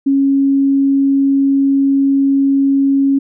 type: tone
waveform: sine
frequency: 274.9 Hz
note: C#4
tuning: 14 cents flat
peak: -9 dBFS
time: 0.06-3.19 s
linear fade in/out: 10 ms
effects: none